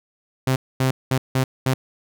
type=tone bursts at uneven times; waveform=sawtooth; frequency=130.81 Hz; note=C3; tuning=in tune; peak=-13 dBFS; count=5; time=0.47-0.56 / 0.8-0.91 / 1.11-1.18 / 1.35-1.44 / 1.66-1.74 s; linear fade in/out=5 ms; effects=none